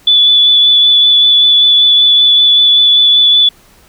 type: tone with vibrato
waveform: sine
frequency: 3458 Hz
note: A7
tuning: 31 cents flat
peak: -4 dBFS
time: 0.07-3.49 s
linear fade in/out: 5 ms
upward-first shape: triangle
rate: 5.2 Hz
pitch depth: 17 cents each way
effects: pink hiss -45 dBFS RMS until 3.88 s

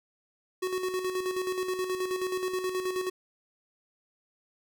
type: tone with tremolo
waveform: square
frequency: 370 Hz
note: F#4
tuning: in tune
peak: -28 dBFS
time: 0.62-3.1 s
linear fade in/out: 10 ms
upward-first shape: square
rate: 9.4 Hz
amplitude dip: 50%
effects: none

